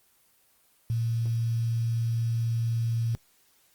sine tone with quantisation, 115.5 Hz, A#2, 16 cents flat, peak -24 dBFS, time 0.9-3.15 s, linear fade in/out 0 ms, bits 8, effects white hiss -64 dBFS RMS until 3.74 s + Opus 24 kbps

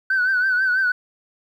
sine tone with vibrato, 1513 Hz, F#6, 38 cents sharp, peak -15 dBFS, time 0.1-0.92 s, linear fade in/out 5 ms, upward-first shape triangle, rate 6.1 Hz, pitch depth 77 cents each way, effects tanh soft clip ceiling -13 dBFS + 9-bit

